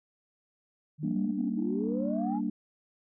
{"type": "exponential sweep", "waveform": "sine", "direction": "up", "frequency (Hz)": [146.83, 880], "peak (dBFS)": -33, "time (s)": [0.98, 2.41], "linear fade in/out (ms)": 50}
{"type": "chord", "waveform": "sine", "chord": "G minor", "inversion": "none", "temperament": "equal", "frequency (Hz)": [196, 233.1, 293.7], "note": ["G3", "Bb3", "D4"], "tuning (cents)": [0, 0, 0], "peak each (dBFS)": [-33, -31, -33], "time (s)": [1.03, 2.5], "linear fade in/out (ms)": 5}
{"effects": ["tanh soft clip ceiling -18 dBFS"]}